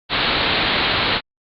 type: low-pass noise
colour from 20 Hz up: white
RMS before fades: -19 dBFS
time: 0.09-1.21 s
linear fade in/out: 50 ms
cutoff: 4300 Hz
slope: 96 dB/octave
effects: Opus 48 kbps